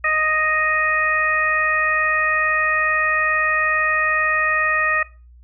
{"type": "harmonic tone", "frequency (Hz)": 622.3, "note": "D#5", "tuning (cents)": 0, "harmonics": [1, 2, 3, 4], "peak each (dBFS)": [-28, -22, -19, -24], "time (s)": [0.04, 5.03], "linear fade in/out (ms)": 5, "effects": ["noise-tail reverb RT60 0.3 s tail -18 dB re dry", "added 60 Hz sine -43 dBFS peak until 5.43 s"]}